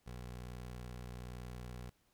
20% pulse tone with vibrato, 61.2 Hz, B1, 15 cents flat, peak -40 dBFS, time 0.06-1.9 s, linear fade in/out 10 ms, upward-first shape square, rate 19 Hz, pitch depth 11 cents each way, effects pink hiss -75 dBFS RMS until 2.13 s

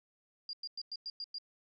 sine tone bursts, 4808 Hz, D8, 40 cents sharp, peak -38 dBFS, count 7, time 0.49-1.384 s, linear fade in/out 2 ms, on 42 ms, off 100 ms, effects none

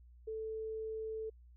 sine tone, 440 Hz, A4, in tune, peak -38 dBFS, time 0.27-1.3 s, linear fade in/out 10 ms, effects added 60 Hz sine -56 dBFS peak until 1.56 s

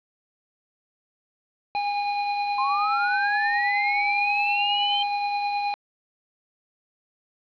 square tone with tremolo, 817 Hz, G#5, 29 cents flat, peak -23 dBFS, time 1.75-5.74 s, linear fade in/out 0 ms, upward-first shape triangle, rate 9.5 Hz, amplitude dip 30%
sine linear sweep, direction up, 1029 to 3136 Hz, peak -23 dBFS, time 2.58-5.03 s, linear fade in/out 5 ms
effects resampled to 11025 Hz + 8-bit

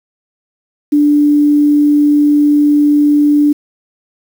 sine tone with quantisation, 293.7 Hz, D4, in tune, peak -6 dBFS, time 0.92-3.53 s, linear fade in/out 10 ms, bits 6, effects none

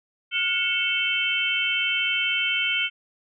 sine tone cluster, 1435 / 2214 / 2661 / 3102 Hz, F6 / C#7 / E7 / G7, +47 / -3 / +16 / -19 cents, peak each -30 / -27 / -27 / -25 dBFS, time 0.31-2.9 s, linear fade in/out 50 ms, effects none

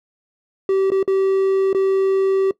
triangle tone with dropouts, 385.8 Hz, G4, 28 cents flat, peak -12 dBFS, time 0.69-2.51 s, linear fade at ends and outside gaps 2 ms, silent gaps 0.903-0.918 / 1.029-1.077 / 1.73-1.747 s, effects noise-tail reverb RT60 0.1 s tail -19 dB re dry

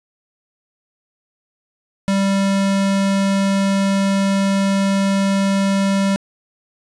square tone, 196 Hz, G3, in tune, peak -15 dBFS, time 2.08-6.16 s, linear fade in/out 0 ms, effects resampled to 22050 Hz + 8-bit

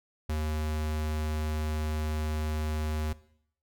square tone, 77 Hz, D#2, 17 cents flat, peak -29 dBFS, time 0.29-3.13 s, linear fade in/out 5 ms, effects noise-tail reverb RT60 0.7 s tail -19 dB re dry

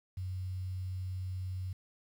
sine tone with quantisation, 92.9 Hz, F#2, 7 cents sharp, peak -35 dBFS, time 0.17-1.73 s, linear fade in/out 5 ms, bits 10, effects none

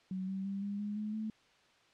sine tone with pitch steps, 187.4 / 192.11 / 196.94 / 201.9 / 207 / 212.2 / 217.5 Hz, F#3 / G3 / G3 / G#3 / G#3 / G#3 / A3, +22 / -35 / +8 / -49 / -5 / +38 / -20 cents, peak -35 dBFS, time 0.11-1.3 s, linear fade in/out 2 ms, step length 170 ms, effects white hiss -66 dBFS RMS until 1.93 s + low-pass 4000 Hz 12 dB/octave

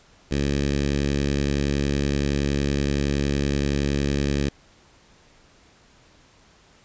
10% pulse tone with notch filter, 70.7 Hz, C#2, 35 cents sharp, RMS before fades -23 dBFS, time 0.31-4.49 s, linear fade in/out 5 ms, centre 1000 Hz, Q 0.92, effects pink hiss -55 dBFS RMS until 6.84 s + resampled to 16000 Hz

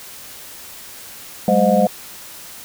sine tone cluster, 191.2 / 210.7 / 517 / 622 / 718 Hz, G3 / G#3 / C5 / D#5 / F5, -43 / +25 / -21 / -1 / +48 cents, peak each -18 dBFS, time 1.48-1.87 s, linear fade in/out 2 ms, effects white hiss -37 dBFS RMS until 2.64 s

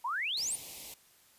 sine exponential sweep, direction up, 888 to 9890 Hz, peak -31 dBFS, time 0.04-0.56 s, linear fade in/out 10 ms
white band-stop noise, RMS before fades -45 dBFS, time 0.37-0.94 s, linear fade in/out 2 ms, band 990 to 2100 Hz, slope 48 dB/octave
effects white hiss -63 dBFS RMS until 1.38 s + resampled to 32000 Hz

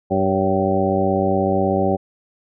harmonic tone with a mistuned harmonic, 96.3 Hz, G2, 30 cents flat, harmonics 1 / 2 / 3 / 4 / 5 / 6 / 7 / 8, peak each -26 / -22 / -25 / -22 / -29 / -22 / -29 / -23 dBFS, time 0.1-1.97 s, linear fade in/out 20 ms, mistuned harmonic 6, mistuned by -38 cents, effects none

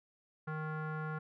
square tone with low-pass filter, 155.4 Hz, D#3, 2 cents flat, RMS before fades -39 dBFS, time 0.47-1.19 s, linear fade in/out 10 ms, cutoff 1400 Hz, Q 4.3, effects none

